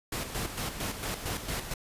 pink noise with tremolo, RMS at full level -33 dBFS, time 0.12-1.74 s, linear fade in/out 5 ms, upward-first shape square, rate 4.4 Hz, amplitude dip 55%, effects resampled to 32000 Hz

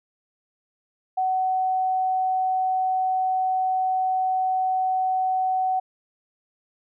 sine tone, 750 Hz, F#5, 23 cents sharp, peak -20 dBFS, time 1.17-5.8 s, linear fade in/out 10 ms, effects none

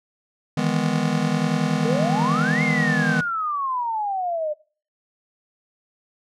square chord, E major seventh, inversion third, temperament just, 154.51 / 164.81 / 206 / 247.2 Hz, D#3 / E3 / G#3 / B3, -12 / 0 / -14 / +2 cents, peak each -26 dBFS, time 0.57-3.21 s, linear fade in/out 5 ms
sine exponential two-way sweep, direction up then down, 431.3 to 2165 to 591 Hz, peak -22 dBFS, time 1.84-4.54 s, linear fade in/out 20 ms, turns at 2.63 s
effects noise-tail reverb RT60 0.4 s tail -21 dB re dry + low-pass 7000 Hz 12 dB/octave

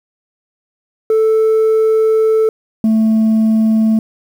sine tone pair in turn, 440 / 220.4 Hz, A4 / A3, 0 / +3 cents, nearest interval octave, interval 1197 cents, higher first, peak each -6 dBFS, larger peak neither, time 1.1-2.49 / 2.84-3.99 s, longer first, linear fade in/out 2 ms, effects tanh soft clip ceiling -8 dBFS + 7-bit

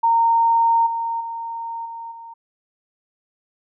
sine tone with level steps, 921 Hz, A#5, 21 cents flat, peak -13 / -21 / -26 / -30 / -35 dBFS, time 0.03-2.34 s, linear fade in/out 10 ms, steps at 0.86 / 1.2 / 1.85 / 2.11 s, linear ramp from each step 10 ms, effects none

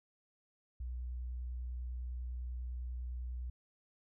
sine tone with vibrato, 61.5 Hz, B1, 7 cents flat, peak -38 dBFS, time 0.8-3.5 s, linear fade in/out 5 ms, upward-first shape sine, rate 10 Hz, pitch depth 12 cents each way, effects none

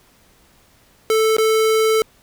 square tone with dropouts, 440 Hz, A4, in tune, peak -14 dBFS, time 1.1-2.02 s, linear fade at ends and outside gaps 1 ms, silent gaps 1.367-1.383 s, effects pink hiss -54 dBFS RMS until 2.22 s

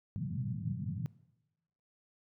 pink band-pass noise, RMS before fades -37 dBFS, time 0.16-1.06 s, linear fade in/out 0 ms, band 100 to 200 Hz, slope 48 dB/octave, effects noise-tail reverb RT60 1.0 s tail -21 dB re dry

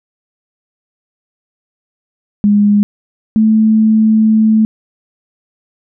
sine tone pair in turn, 205.8 / 218.6 Hz, G#3 / A3, -16 / -11 cents, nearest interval minor second, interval 105 cents, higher second, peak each -6 dBFS, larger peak neither, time 2.44-2.83 / 3.36-4.65 s, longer second, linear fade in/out 0 ms, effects none

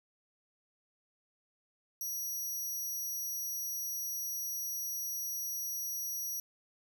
15% pulse tone, 5790 Hz, F#8, 38 cents flat, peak -30 dBFS, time 2.01-6.4 s, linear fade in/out 2 ms, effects none

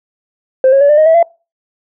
sine tone with pitch steps, 523 / 546.2 / 570.3 / 595.6 / 622 / 649.5 / 678.2 Hz, C5 / C#5 / C#5 / D5 / D#5 / E5 / E5, -1 / -26 / +49 / +24 / -1 / -26 / +49 cents, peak -3 dBFS, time 0.64-1.228 s, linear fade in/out 2 ms, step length 84 ms, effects noise-tail reverb RT60 0.3 s tail -25 dB re dry + tanh soft clip ceiling -2 dBFS

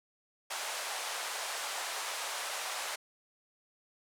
pink band-pass noise, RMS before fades -38 dBFS, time 0.5-2.96 s, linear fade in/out 10 ms, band 620 to 11000 Hz, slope 24 dB/octave, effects none

